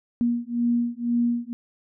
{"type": "beating tone pair", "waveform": "sine", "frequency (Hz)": [237, 239], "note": ["A#3", "A#3"], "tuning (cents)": [29, 43], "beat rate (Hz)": 2, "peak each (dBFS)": -24, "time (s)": [0.21, 1.53], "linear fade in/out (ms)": 0, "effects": []}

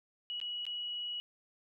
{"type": "tone with dropouts", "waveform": "sine", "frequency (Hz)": 2921, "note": "F#7", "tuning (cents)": -23, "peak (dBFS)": -36, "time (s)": [0.3, 1.2], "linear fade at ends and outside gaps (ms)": 0, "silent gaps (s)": [[0.401, 0.414], [0.653, 0.666]], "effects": []}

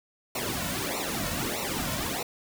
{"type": "noise with flanger", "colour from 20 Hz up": "pink", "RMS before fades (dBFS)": -31, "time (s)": [0.35, 2.23], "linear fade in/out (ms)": 5, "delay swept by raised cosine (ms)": [0.61, 2.51], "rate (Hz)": 1.6, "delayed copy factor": -1, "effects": []}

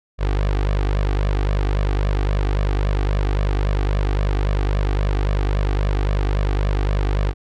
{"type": "tone with flanger", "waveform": "sawtooth", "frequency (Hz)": 50, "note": "G1", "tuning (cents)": 35, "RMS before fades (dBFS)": -19, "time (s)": [0.18, 7.34], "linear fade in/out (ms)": 50, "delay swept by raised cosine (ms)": [1.7, 2.64], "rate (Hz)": 3.7, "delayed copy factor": 0.7, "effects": ["low-pass 4000 Hz 12 dB/octave"]}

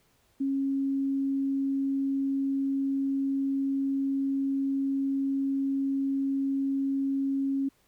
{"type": "tone", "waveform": "sine", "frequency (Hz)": 273.1, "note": "C#4", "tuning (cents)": -26, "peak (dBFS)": -25, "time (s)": [0.4, 7.69], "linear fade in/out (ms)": 10, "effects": ["pink hiss -67 dBFS RMS until 7.87 s"]}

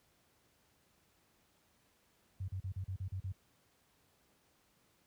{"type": "tone bursts", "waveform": "sine", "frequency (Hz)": 94.5, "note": "F#2", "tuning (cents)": 37, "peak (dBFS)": -36, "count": 8, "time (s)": [2.4, 3.32], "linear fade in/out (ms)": 5, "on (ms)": 80, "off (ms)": 40, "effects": ["pink hiss -72 dBFS RMS until 5.06 s", "high-pass 60 Hz 12 dB/octave"]}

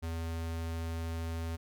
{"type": "tone", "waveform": "square", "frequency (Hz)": 82.41, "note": "E2", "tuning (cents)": 0, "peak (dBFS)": -35, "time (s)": [0.02, 1.57], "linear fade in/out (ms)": 20, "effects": []}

